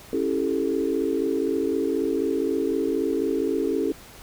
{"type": "chord", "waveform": "sine", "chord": "A dominant seventh", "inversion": "first", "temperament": "just", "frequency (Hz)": [275, 330, 396, 440], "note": ["C#4", "E4", "G4", "A4"], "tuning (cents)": [-14, 2, 18, 0], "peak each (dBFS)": -27, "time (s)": [0.13, 3.92], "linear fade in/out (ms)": 2, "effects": ["pink hiss -46 dBFS RMS until 4.22 s"]}